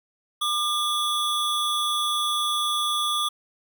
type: tone pair together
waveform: square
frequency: 1200 / 3392 Hz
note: D6 / G#7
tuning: +37 / +36 cents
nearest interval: octave + tritone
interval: 1799 cents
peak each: -26 dBFS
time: 0.41-3.29 s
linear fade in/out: 10 ms
effects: none